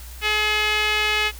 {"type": "tone with band-pass filter", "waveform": "sawtooth", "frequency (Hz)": 424.4, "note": "G#4", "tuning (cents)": 38, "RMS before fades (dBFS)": -21, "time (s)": [0.21, 1.32], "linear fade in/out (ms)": 50, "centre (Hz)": 2600, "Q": 2.2, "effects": ["added 60 Hz sine -36 dBFS peak until 1.39 s", "white hiss -43 dBFS RMS until 1.39 s"]}